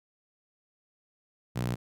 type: tone with high-pass filter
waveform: sawtooth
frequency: 60.8 Hz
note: B1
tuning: 26 cents flat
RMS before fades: -31 dBFS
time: 1.55-1.76 s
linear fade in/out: 20 ms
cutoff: 130 Hz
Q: 2.2
effects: none